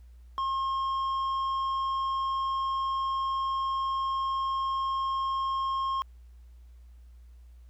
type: tone with tanh clipping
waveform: sine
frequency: 1073 Hz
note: C6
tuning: 43 cents sharp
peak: -28 dBFS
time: 0.38-6.02 s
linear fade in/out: 0 ms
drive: 6 dB
effects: added 60 Hz sine -48 dBFS peak until 7.69 s + pink hiss -72 dBFS RMS until 7.69 s